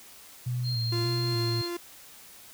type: tone with vibrato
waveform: sine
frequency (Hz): 119.6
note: A#2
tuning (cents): +45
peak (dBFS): -27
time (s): 0.46-1.62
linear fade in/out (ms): 10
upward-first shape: square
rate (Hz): 1.7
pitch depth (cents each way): 57
type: tone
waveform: sine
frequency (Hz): 4210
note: C8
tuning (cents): +10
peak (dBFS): -32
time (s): 0.63-1.7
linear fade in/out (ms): 50
type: tone with tremolo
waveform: 45% pulse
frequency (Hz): 346.3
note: F4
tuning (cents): -15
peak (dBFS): -30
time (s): 0.92-1.77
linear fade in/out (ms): 5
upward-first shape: triangle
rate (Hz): 2.5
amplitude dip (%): 30
effects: white hiss -50 dBFS RMS until 2.53 s